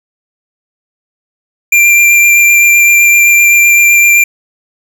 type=tone with vibrato; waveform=square; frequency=2374 Hz; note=D7; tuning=18 cents sharp; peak=-4 dBFS; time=1.72-4.24 s; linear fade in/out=5 ms; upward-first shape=sine; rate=7.8 Hz; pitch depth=12 cents each way; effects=none